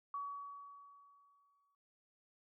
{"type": "tone with exponential decay", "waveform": "sine", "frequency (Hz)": 1132, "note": "C#6", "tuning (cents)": 36, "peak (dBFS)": -38, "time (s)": [0.14, 1.75], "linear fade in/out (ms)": 2, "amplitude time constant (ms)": 350, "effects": []}